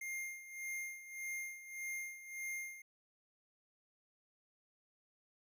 square tone with tremolo, 2116 Hz, C7, 19 cents sharp, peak -40 dBFS, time 0.01-2.82 s, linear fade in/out 5 ms, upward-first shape sine, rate 1.7 Hz, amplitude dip 75%, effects none

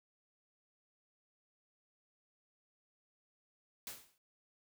white noise with exponential decay, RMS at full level -42 dBFS, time 3.87-4.18 s, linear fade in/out 1 ms, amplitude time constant 67 ms, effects none

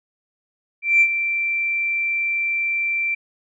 sine tone with ADSR envelope, 2349 Hz, D7, in tune, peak -9 dBFS, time 0.82-3.15 s, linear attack 190 ms, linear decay 63 ms, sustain -10 dB, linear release 10 ms, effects tanh soft clip ceiling -5 dBFS

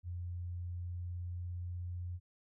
sine tone with pitch glide, 88 to 88.56 Hz, F2 to F2, +14 to +25 cents, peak -38 dBFS, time 0.03-2.2 s, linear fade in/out 50 ms, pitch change +11 cents, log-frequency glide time 0.7-2.04 s, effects none

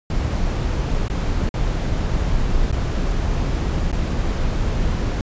brown noise with dropouts, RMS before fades -20 dBFS, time 0.1-5.21 s, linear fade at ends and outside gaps 2 ms, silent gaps 1.083-1.099 / 1.491-1.54 / 2.716-2.725 / 3.917-3.927 s, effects resampled to 16000 Hz

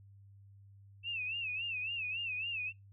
sine tone with vibrato, 2637 Hz, E7, in tune, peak -35 dBFS, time 1.03-2.73 s, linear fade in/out 50 ms, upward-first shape sine, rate 3.6 Hz, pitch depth 120 cents each way, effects noise-tail reverb RT60 0.2 s tail -26 dB re dry + added 99 Hz sine -55 dBFS peak until 2.92 s

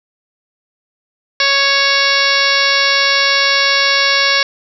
harmonic tone with a mistuned harmonic, 554.4 Hz, C#5, in tune, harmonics 1 / 2 / 3 / 4 / 5 / 6 / 7 / 8 / 9 / 10, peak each -22 / -20 / -17 / -17 / -21 / -22 / -20 / -19 / -23 / -19 dBFS, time 1.4-4.43 s, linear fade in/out 2 ms, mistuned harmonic 6, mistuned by +46 cents, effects none

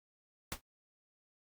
pink noise with exponential decay, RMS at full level -34 dBFS, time 0.52-0.61 s, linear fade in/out 0 ms, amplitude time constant 19 ms, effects noise-tail reverb RT60 0.1 s tail -24 dB re dry + Opus 48 kbps

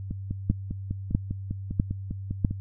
two click trains, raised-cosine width 5 ms, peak -18 / -9 dBFS, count 13 / 4, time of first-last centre 0.11-2.51 / 0.5-2.448 s, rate 5 / 1.54 Hz, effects added 97 Hz sine -33 dBFS peak until 2.6 s

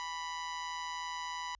sawtooth tone with amplitude modulation, 987.8 Hz, B5, in tune, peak -31 dBFS, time 0-1.55 s, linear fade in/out 0 ms, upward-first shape sine, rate 163 Hz, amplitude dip 55%, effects added 50 Hz sine -64 dBFS peak until 1.59 s + resampled to 16000 Hz

